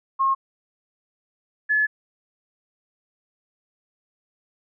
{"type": "tone pair in turn", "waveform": "sine", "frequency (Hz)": [1078, 1715.1], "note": ["C#6", "A6"], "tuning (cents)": [-49, -45], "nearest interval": "minor sixth", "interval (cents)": 804, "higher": "second", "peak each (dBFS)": [-17, -17], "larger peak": "neither", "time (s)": [[0.19, 0.35], [1.69, 1.87]], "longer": "second", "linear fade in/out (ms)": 20, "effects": []}